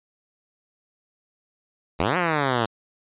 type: exponential two-way sweep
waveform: 5% pulse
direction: up then down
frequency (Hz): 73.42 to 185 to 110.2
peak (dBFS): -9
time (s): 1.99-2.66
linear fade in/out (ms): 10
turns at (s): 2.17
effects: resampled to 8000 Hz